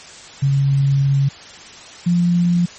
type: tone pair in turn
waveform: sine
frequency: 138.4 / 174.37 Hz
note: C#3 / F3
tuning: -2 / -2 cents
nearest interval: major third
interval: 400 cents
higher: second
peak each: -12 dBFS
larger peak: neither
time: 0.42-1.29 / 2.06-2.66 s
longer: first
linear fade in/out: 10 ms
effects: white hiss -38 dBFS RMS until 2.78 s + MP3 32 kbps